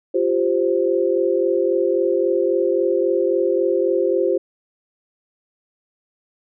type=chord; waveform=sine; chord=F suspended second; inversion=none; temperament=just; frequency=349.2 / 392.9 / 523.8 Hz; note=F4 / G4 / C5; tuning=0 / +4 / +2 cents; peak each=-20 dBFS; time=0.14-4.38 s; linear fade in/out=10 ms; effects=none